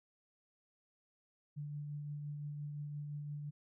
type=tone with tremolo; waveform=sine; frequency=146.83 Hz; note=D3; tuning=in tune; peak=-39 dBFS; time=1.56-3.51 s; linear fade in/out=20 ms; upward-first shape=triangle; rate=5.8 Hz; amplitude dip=30%; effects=none